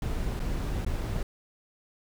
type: noise with dropouts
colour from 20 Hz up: brown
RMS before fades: -30 dBFS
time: 0.02-1.23 s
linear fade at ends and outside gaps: 2 ms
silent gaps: 0.394-0.4 / 0.849-0.864 s
effects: none